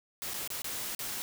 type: noise with dropouts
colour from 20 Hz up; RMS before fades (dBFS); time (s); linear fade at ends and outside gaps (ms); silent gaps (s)
white; -37; 0.22-1.22; 0; 0.336-0.342 / 0.476-0.503 / 0.619-0.644 / 0.949-0.992
effects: none